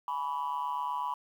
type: tone with amplitude modulation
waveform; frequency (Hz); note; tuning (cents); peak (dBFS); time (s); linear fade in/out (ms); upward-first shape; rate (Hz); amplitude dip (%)
sine; 987.8; B5; 0; -25; 0.08-1.14; 2; sine; 148; 95
effects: tanh soft clip ceiling -25 dBFS + 10-bit